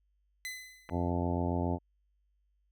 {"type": "tone with exponential decay", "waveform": "sawtooth", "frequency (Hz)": 2021, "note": "B6", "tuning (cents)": 39, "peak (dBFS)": -32, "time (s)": [0.45, 1.1], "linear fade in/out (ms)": 0, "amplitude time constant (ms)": 140}
{"type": "clicks", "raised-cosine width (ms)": 0.5, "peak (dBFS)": -29, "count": 2, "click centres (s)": [0.891, 0.897]}
{"type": "harmonic tone", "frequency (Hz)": 87.31, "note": "F2", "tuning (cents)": 0, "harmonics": [1, 2, 3, 4, 5, 6, 7, 8, 9, 10], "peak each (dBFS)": [-33, -36, -35, -39, -42, -44, -41, -42, -45, -41], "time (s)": [0.9, 1.79], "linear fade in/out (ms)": 50}
{"effects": ["added 50 Hz sine -70 dBFS peak until 2.71 s"]}